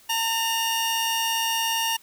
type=tone pair together; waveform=sawtooth; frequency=907.6 / 2840 Hz; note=A#5 / F7; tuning=-47 / +28 cents; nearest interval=octave + minor sixth; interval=1975 cents; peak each=-22 dBFS; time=0.09-1.97 s; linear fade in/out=10 ms; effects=white hiss -54 dBFS RMS until 2.02 s